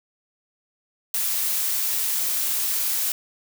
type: noise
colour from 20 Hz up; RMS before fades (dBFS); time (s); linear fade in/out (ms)
blue; -24; 1.14-3.12; 2
effects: none